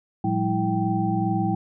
sine tone cluster, 112.3 / 177.5 / 199.8 / 325.8 / 779 Hz, A2 / F3 / G3 / E4 / G5, +36 / +28 / +33 / -20 / -11 cents, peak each -27 dBFS, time 0.24-1.55 s, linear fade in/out 5 ms, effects none

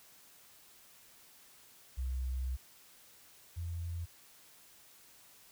sine tone pair in turn, 64.1 / 85.19 Hz, C2 / F2, -35 / -42 cents, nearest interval perfect fourth, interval 493 cents, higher second, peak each -33 / -36 dBFS, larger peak first, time 1.97-2.57 / 3.56-4.06 s, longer first, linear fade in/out 20 ms, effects white hiss -60 dBFS RMS until 5.51 s

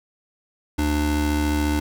square tone pair together, 74.3 / 297.2 Hz, D2 / D4, +21 / +21 cents, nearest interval 2 octaves, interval 2400 cents, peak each -23 dBFS, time 0.78-1.8 s, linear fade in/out 10 ms, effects none

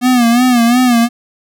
square tone with vibrato, 242.7 Hz, B3, 30 cents flat, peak -8 dBFS, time 0.01-1.09 s, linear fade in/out 50 ms, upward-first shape sine, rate 2.8 Hz, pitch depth 84 cents each way, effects none

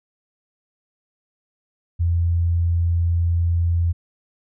sine tone, 85.2 Hz, F2, 42 cents flat, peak -16 dBFS, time 1.99-3.93 s, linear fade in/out 20 ms, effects none

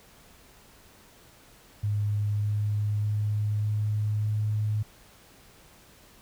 sine tone with pitch steps, 103.83 / 104.49 / 105.16 / 105.83 / 106.5 Hz, G#2 / G#2 / G#2 / G#2 / G#2, 0 / +11 / +22 / +33 / +44 cents, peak -24 dBFS, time 1.83-4.83 s, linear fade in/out 10 ms, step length 600 ms, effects pink hiss -55 dBFS RMS until 6.21 s

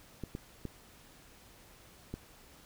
clicks, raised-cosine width 3 ms, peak -25 dBFS, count 4, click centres 0.237 / 0.351 / 0.653 / 2.14 s, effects pink hiss -58 dBFS RMS until 2.65 s

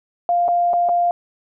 sine tone with dropouts, 698.5 Hz, F5, in tune, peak -14 dBFS, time 0.29-1.11 s, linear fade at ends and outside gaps 1 ms, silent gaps 0.481-0.486 / 0.733-0.737 / 0.888-0.892 s, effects none

